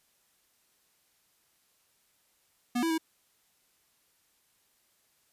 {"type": "tone with pitch steps", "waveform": "square", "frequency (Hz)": [243.2, 329.3, 322.3], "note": ["B3", "E4", "E4"], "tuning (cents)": [-26, -2, -39], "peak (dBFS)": -27, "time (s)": [2.75, 2.981], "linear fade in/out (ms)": 10, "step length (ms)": 77, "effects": ["white hiss -70 dBFS RMS until 5.32 s", "resampled to 32000 Hz"]}